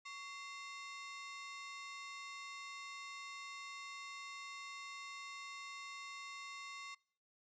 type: ring-modulated tone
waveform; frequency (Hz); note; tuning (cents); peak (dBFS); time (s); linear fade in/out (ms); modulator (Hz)
sawtooth; 1600; G6; +35; -40; 0.05-6.95; 10; 484
effects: noise-tail reverb RT60 0.5 s tail -23 dB re dry + resampled to 16000 Hz